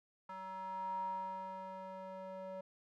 square tone with band-pass filter sweep, 188.9 Hz, F#3, 36 cents sharp, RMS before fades -44 dBFS, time 0.29-2.61 s, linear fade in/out 5 ms, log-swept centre 1100 to 670 Hz, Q 10, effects none

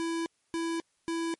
square tone bursts, 331.7 Hz, E4, 11 cents sharp, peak -30 dBFS, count 3, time 0-1.34 s, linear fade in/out 0 ms, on 260 ms, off 280 ms, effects white hiss -73 dBFS RMS until 1.39 s + MP3 48 kbps

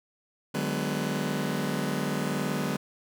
sawtooth chord, G# half-diminished seventh, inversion second, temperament just, 149.51 / 186.89 / 207.7 / 249.2 Hz, D3 / F#3 / G#3 / B3, +31 / +18 / 0 / +16 cents, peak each -29 dBFS, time 0.54-2.77 s, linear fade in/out 10 ms, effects none

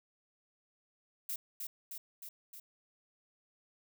violet noise with echo, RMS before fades -38 dBFS, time 1.29-1.36 s, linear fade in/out 5 ms, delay 310 ms, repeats 4, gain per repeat -3 dB, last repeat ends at 2.6 s, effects none

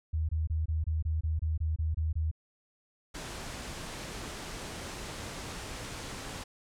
sine tone bursts, 79 Hz, D#2, 27 cents sharp, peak -27 dBFS, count 12, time 0.13-2.314 s, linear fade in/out 10 ms, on 160 ms, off 24 ms
pink low-pass noise, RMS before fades -41 dBFS, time 3.14-6.44 s, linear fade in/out 10 ms, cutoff 9500 Hz, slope 24 dB/octave
effects none

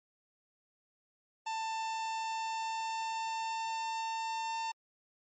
45% pulse tone with pitch glide, 890 to 900.3 Hz, A5 to A5, +20 to +39 cents, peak -34 dBFS, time 1.46-4.72 s, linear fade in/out 10 ms, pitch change +19 cents, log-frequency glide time 1.6-4.16 s, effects MP3 32 kbps

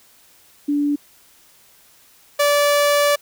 sine / sawtooth tone pair in turn, 289.8 / 579.6 Hz, D4 / D5, -23 / -23 cents, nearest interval octave, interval 1200 cents, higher second, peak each -16 / -10 dBFS, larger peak second, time 0.68-0.96 / 2.39-3.16 s, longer second, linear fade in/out 10 ms, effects white hiss -52 dBFS RMS until 3.21 s

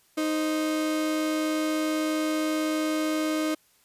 35% pulse tone pair together, 310.9 / 523.3 Hz, D#4 / C5, -1 / 0 cents, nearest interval major sixth, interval 901 cents, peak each -23 / -35 dBFS, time 0.17-3.55 s, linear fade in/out 10 ms, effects white hiss -63 dBFS RMS until 3.84 s + resampled to 32000 Hz

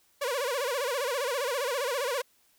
sawtooth tone with vibrato, 523.3 Hz, C5, in tune, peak -24 dBFS, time 0.21-2.22 s, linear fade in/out 10 ms, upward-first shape sine, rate 15 Hz, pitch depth 180 cents each way, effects white hiss -66 dBFS RMS until 2.58 s

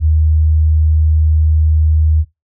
sine tone, 78 Hz, D#2, 5 cents sharp, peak -8 dBFS, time 0-2.25 s, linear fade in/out 50 ms, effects noise-tail reverb RT60 0.2 s tail -21 dB re dry

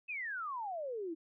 sine exponential sweep, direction down, 2629 to 311.1 Hz, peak -37 dBFS, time 0.08-1.15 s, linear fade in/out 20 ms, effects none

